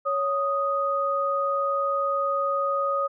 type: tone pair together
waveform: sine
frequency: 556.3 / 1244.5 Hz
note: C#5 / D#6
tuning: +6 / 0 cents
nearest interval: octave + major second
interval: 1394 cents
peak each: -26 / -24 dBFS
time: 0.05-3.08 s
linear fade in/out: 20 ms
effects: none